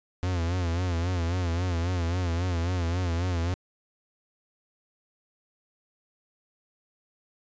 45% pulse tone with vibrato, 87.31 Hz, F2, in tune, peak -25 dBFS, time 0.23-3.54 s, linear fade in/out 0 ms, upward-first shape sine, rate 3.7 Hz, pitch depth 91 cents each way, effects resampled to 16000 Hz

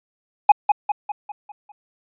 triangle tone with echo, 830.6 Hz, G#5, in tune, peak -3 dBFS, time 0.49-0.52 s, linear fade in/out 5 ms, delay 200 ms, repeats 6, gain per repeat -6 dB, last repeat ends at 1.72 s, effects resampled to 8000 Hz

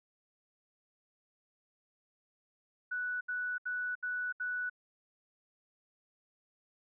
sine tone bursts, 1480 Hz, F#6, in tune, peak -33 dBFS, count 5, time 2.91-4.698 s, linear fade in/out 10 ms, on 300 ms, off 72 ms, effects none

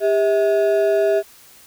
triangle ring-modulated tone, 523.3 Hz, C5, in tune, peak -9 dBFS, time 0-1.23 s, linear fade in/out 50 ms, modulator 123 Hz, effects white hiss -47 dBFS RMS until 1.66 s

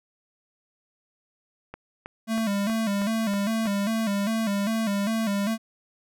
click train, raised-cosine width 0.5 ms, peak -22 dBFS, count 7, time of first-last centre 1.74-3.657 s, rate 3.13 Hz
square tone with vibrato, 211.8 Hz, G#3, 34 cents sharp, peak -24 dBFS, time 2.27-5.58 s, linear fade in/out 50 ms, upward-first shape square, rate 2.5 Hz, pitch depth 96 cents each way
effects none

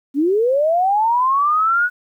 sine linear sweep, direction up, 264 to 1480 Hz, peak -13 dBFS, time 0.14-1.9 s, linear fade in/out 50 ms, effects 9-bit

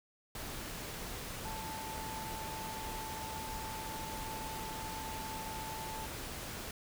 sine tone in noise, 880 Hz, A5, in tune, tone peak -43 dBFS, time 1.45-6.06 s, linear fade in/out 2 ms, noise pink, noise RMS -43 dBFS, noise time 0.35-6.71 s, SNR -3 dB, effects none

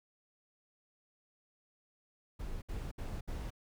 brown noise bursts, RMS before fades -40 dBFS, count 4, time 2.39-3.505 s, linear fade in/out 10 ms, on 230 ms, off 65 ms, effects none

